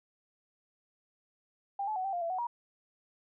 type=tone with pitch steps; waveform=sine; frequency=795 / 860 / 746 / 780 / 701 / 672 / 743 / 952 Hz; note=G5 / A5 / F#5 / G5 / F5 / E5 / F#5 / A#5; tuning=+24 / -40 / +14 / -9 / +6 / +33 / +7 / +36 cents; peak=-31 dBFS; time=1.79-2.47 s; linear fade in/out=5 ms; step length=85 ms; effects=none